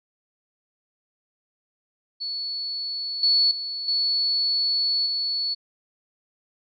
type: tone with level steps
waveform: sine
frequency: 4420 Hz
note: C#8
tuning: 6 cents flat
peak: -27 / -16 / -28 / -20 / -23 dBFS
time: 2.2-5.55 s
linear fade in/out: 20 ms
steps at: 3.23 / 3.51 / 3.88 / 5.06 s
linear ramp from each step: 2 ms
effects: none